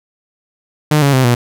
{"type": "tone with pitch steps", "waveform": "sawtooth", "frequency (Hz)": [151.3, 140.35, 130.2, 120.78], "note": ["D#3", "C#3", "C3", "B2"], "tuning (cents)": [-48, 22, -8, -38], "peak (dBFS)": -5, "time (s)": [0.91, 1.35], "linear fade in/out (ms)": 5, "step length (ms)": 110, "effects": []}